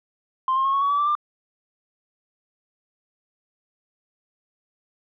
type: tone with pitch steps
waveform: sine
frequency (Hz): 1046.5 / 1066 / 1085.9 / 1106.2 / 1126.8 / 1147.8 / 1169.2 / 1191.1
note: C6 / C6 / C#6 / C#6 / C#6 / D6 / D6 / D6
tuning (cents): 0 / +32 / -36 / -4 / +28 / -40 / -8 / +24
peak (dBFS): -17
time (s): 0.48-1.152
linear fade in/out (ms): 2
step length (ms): 84
effects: tanh soft clip ceiling -15 dBFS